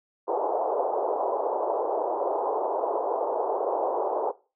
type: band-pass noise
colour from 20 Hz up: pink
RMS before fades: -27 dBFS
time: 0.27-4.32 s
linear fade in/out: 20 ms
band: 390 to 960 Hz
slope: 48 dB/octave
effects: noise-tail reverb RT60 0.3 s tail -18 dB re dry